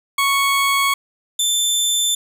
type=tone pair in turn; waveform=20% pulse; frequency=1108 / 3540 Hz; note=C#6 / A7; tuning=-1 / +10 cents; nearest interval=octave + minor sixth; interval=2011 cents; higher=second; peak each=-10 dBFS; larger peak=neither; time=0.18-0.94 / 1.39-2.15 s; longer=neither; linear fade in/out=5 ms; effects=none